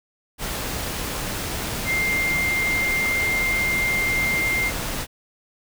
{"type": "tone in noise", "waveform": "sine", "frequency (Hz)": 2104, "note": "C7", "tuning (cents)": 9, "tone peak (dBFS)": -20, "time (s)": [1.85, 4.72], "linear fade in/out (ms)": 50, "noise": "pink", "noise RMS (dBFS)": -28, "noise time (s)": [0.38, 5.07], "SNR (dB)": 5, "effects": []}